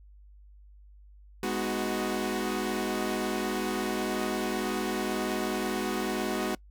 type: chord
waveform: sawtooth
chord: G# minor seventh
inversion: none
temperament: equal with one note detuned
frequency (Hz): 207.7 / 249.7 / 311.1 / 370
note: G#3 / B3 / D#4 / F#4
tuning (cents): 0 / +19 / 0 / 0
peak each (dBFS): -30 / -31 / -33 / -28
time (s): 1.43-6.55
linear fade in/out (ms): 2
effects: noise-tail reverb RT60 0.1 s tail -24 dB re dry + added 50 Hz sine -50 dBFS peak until 6.7 s